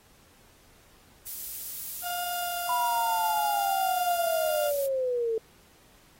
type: noise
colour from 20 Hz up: violet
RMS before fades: -35 dBFS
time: 1.26-4.87 s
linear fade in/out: 10 ms
type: tone with pitch glide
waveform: 35% pulse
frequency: 708 to 701.5 Hz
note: F5 to F5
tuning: +23 to +8 cents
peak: -30 dBFS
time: 2.02-4.72 s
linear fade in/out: 50 ms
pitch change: -15 cents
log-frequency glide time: 2.3-2.58 s
type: linear sweep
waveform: sine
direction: down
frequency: 994 to 440 Hz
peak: -25 dBFS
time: 2.69-5.38 s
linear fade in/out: 2 ms
effects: pink hiss -59 dBFS RMS until 6.19 s + AAC 48 kbps